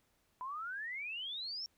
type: exponential sweep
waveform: sine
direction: up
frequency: 987.8 to 5588 Hz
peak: -39 dBFS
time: 0.41-1.66 s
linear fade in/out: 0 ms
effects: pink hiss -75 dBFS RMS until 1.77 s